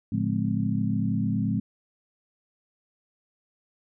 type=tone cluster; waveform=sine; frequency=111.1 / 144.1 / 177.1 / 210.5 / 259.4 Hz; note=A2 / D3 / F3 / G#3 / C4; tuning=+17 / -33 / +24 / +24 / -15 cents; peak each=-29 / -33 / -30 / -27 / -31 dBFS; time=0.12-1.6 s; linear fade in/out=5 ms; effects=none